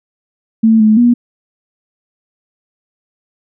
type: tone with pitch steps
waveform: sine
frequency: 223.1 / 215.9 / 240.4 Hz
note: A3 / A3 / B3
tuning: +24 / -33 / -46 cents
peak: -5 dBFS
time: 0.63-1.14 s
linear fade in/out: 10 ms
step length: 170 ms
effects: none